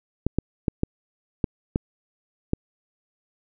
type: clicks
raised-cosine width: 3 ms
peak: -8 dBFS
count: 7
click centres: 0.266 / 0.386 / 0.682 / 0.834 / 1.442 / 1.759 / 2.534 s
effects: none